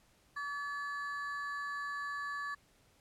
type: ring-modulated tone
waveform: triangle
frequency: 1432 Hz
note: F6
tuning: 43 cents sharp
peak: -32 dBFS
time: 0.36-2.55 s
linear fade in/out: 10 ms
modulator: 288 Hz
effects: pink hiss -68 dBFS RMS until 3 s + low-pass 12000 Hz 12 dB/octave